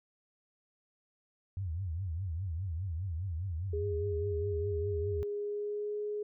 sine tone with vibrato, 88 Hz, F2, 14 cents sharp, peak -33 dBFS, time 1.57-5.23 s, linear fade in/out 0 ms, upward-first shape triangle, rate 4.9 Hz, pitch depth 250 cents each way
sine tone with pitch glide, 410.5 to 417.9 Hz, G#4 to G#4, -20 to +11 cents, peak -33 dBFS, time 3.73-6.23 s, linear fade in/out 5 ms, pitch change +31 cents, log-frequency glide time 5.27-5.97 s
effects none

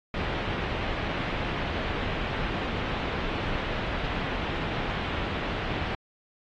pink low-pass noise, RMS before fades -31 dBFS, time 0.14-5.95 s, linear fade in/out 2 ms, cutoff 3300 Hz, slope 24 dB/octave, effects AAC 32 kbps

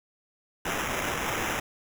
violet noise with sample-and-hold, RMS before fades -30 dBFS, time 0.65-1.6 s, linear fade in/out 5 ms, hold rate 4410 Hz, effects none

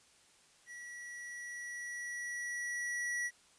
square tone with level ramp, 1936 Hz, B6, 35 cents flat, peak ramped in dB -47 to -34 dBFS, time 0.66-3.31 s, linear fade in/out 50 ms, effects white hiss -65 dBFS RMS until 3.58 s + resampled to 22050 Hz

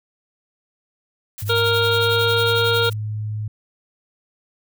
blue noise with tremolo, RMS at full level -31 dBFS, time 1.38-2.93 s, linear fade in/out 0 ms, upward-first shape triangle, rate 11 Hz, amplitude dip 95%
sine tone with pitch glide, 103.4 to 106.8 Hz, G#2 to G#2, -7 to +49 cents, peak -23 dBFS, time 1.42-3.48 s, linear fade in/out 5 ms, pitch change +56 cents, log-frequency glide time 1.74-2.46 s
harmonic tone, 466.2 Hz, A#4, in tune, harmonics 1 / 2 / 3 / 5 / 6 / 7 / 8 / 9, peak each -19 / -29 / -21 / -34 / -32 / -27 / -24 / -31 dBFS, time 1.49-2.9 s, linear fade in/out 10 ms
effects none

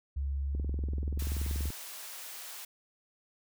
sine tone with pitch glide, 69.3 to 71.58 Hz, C#2 to D2, 0 to -44 cents, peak -30 dBFS, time 0.16-1.7 s, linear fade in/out 10 ms, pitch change +56 cents, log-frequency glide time 0.42-1.31 s
click train, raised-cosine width 3 ms, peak -28 dBFS, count 25, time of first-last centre 0.55-1.704 s, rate 20.8 Hz
white high-pass noise, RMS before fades -44 dBFS, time 1.19-2.65 s, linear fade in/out 5 ms, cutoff 590 Hz, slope 12 dB/octave
effects none

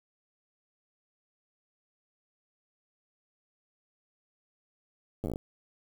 slowing click train, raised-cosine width 2 ms, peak -21 dBFS, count 9, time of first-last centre 5.24-5.359 s, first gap 9 ms, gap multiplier 1.14, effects 8-bit

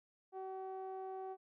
sawtooth tone with low-pass filter, 379.9 Hz, F#4, 46 cents sharp, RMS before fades -45 dBFS, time 0.32-1.37 s, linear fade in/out 50 ms, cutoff 760 Hz, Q 2.4, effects none

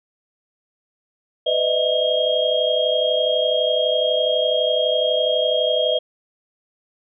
sine tone cluster, 503 / 608 / 640 / 3248 Hz, B4 / D#5 / D#5 / G#7, +32 / -40 / +49 / -39 cents, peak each -22 dBFS, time 1.46-5.99 s, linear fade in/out 10 ms, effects none

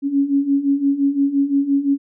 sine beating tone pair, 275.4 / 281.2 Hz, C#4 / C#4, -11 / +25 cents, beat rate 5.8 Hz, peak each -20 / -16 dBFS, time 0.02-1.98 s, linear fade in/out 50 ms, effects none

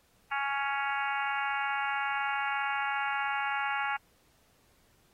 harmonic tone, 278.1 Hz, C#4, 6 cents sharp, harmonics 3 / 4 / 5 / 6 / 7 / 8 / 9 / 10, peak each -33 / -38 / -35 / -37 / -42 / -39 / -45 / -42 dBFS, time 0.31-3.97 s, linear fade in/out 10 ms, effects pink hiss -67 dBFS RMS until 5.13 s + AAC 48 kbps

